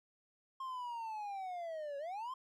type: linear two-way sweep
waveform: triangle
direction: down then up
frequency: 1068 to 552 to 1068 Hz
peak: -38 dBFS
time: 0.6-2.34 s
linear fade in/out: 5 ms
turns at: 1.98 s
effects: none